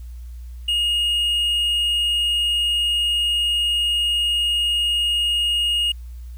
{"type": "tone", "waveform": "triangle", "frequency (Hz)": 2860, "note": "F7", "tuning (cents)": 41, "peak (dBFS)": -16, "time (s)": [0.68, 5.92], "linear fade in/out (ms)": 5, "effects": ["added 60 Hz sine -32 dBFS peak until 6.37 s", "white hiss -58 dBFS RMS until 6.37 s"]}